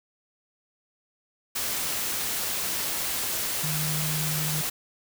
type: tone in noise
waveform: sine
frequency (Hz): 153.5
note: D#3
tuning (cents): -23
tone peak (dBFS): -29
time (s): 3.63-4.62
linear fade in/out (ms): 10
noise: white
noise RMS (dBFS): -29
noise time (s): 1.55-4.7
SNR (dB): -3
effects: none